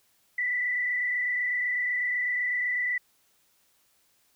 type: tone with frequency modulation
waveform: sine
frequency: 1975.5 Hz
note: B6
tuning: in tune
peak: -25 dBFS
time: 0.38-2.98 s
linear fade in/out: 5 ms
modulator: 28 Hz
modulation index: 1.3
effects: white hiss -67 dBFS RMS until 4.35 s